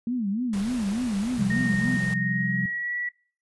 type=tone with vibrato; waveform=sine; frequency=222.3 Hz; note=A3; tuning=18 cents sharp; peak=-24 dBFS; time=0.07-1.97 s; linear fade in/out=2 ms; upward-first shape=sine; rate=3.4 Hz; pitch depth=230 cents each way
type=noise; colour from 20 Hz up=pink; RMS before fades=-39 dBFS; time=0.53-2.14 s; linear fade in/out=2 ms
type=chord; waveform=sine; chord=C suspended fourth; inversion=none; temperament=equal; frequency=130.81 / 174.61 / 196 Hz; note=C3 / F3 / G3; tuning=0 / 0 / 0 cents; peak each=-29 dBFS; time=1.38-2.66 s; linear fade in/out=5 ms
type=tone with pitch glide; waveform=sine; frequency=1850 to 1943.1 Hz; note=A#6 to B6; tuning=-14 to -29 cents; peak=-27 dBFS; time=1.5-3.09 s; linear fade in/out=5 ms; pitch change=+85 cents; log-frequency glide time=2.14-2.96 s
effects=noise-tail reverb RT60 0.4 s tail -21 dB re dry + resampled to 24000 Hz